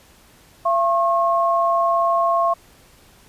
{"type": "tone pair together", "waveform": "sine", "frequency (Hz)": [679.7, 1083], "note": ["F5", "C#6"], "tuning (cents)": [-47, -41], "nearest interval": "minor sixth", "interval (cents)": 806, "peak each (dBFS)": -18, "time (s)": [0.65, 2.54], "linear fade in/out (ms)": 10, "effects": ["pink hiss -51 dBFS RMS until 3.28 s", "resampled to 32000 Hz"]}